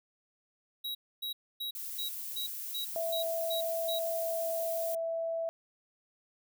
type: tone bursts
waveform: square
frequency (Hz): 3854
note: B7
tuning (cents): -43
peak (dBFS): -35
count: 9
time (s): 0.84-3.99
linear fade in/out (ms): 10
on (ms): 110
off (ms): 270
type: noise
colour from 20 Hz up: violet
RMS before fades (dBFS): -40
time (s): 1.75-4.95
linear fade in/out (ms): 2
type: tone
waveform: sine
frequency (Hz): 660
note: E5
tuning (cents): +2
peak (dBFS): -31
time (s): 2.96-5.49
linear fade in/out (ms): 0
effects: none